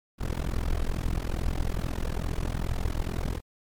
brown noise with amplitude modulation, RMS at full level -24 dBFS, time 0.18-3.41 s, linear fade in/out 50 ms, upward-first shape sine, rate 42.3 Hz, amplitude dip 100%, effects MP3 96 kbps

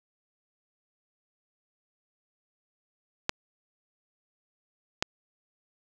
clicks, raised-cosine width 0.2 ms, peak -7 dBFS, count 2, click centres 3.294 / 5.025 s, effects none

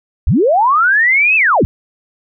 sine linear two-way sweep, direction up then down, 38.89 to 2653 to 38.89 Hz, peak -8 dBFS, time 0.27-1.65 s, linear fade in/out 0 ms, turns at 1.36 s, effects none

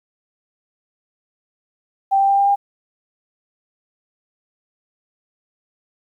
sine tone with pitch steps, 783 / 788 / 793 / 798.1 / 803.2 Hz, G5 / G5 / G5 / G5 / G5, -2 / +9 / +20 / +31 / +42 cents, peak -12 dBFS, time 2.11-2.56 s, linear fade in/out 20 ms, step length 90 ms, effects 9-bit

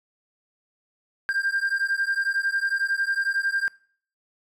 triangle beating tone pair, 1588 / 1599 Hz, G6 / G6, +22 / +34 cents, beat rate 11 Hz, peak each -23 dBFS, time 1.29-3.68 s, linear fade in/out 0 ms, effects noise-tail reverb RT60 0.5 s tail -23 dB re dry + tanh soft clip ceiling -15 dBFS

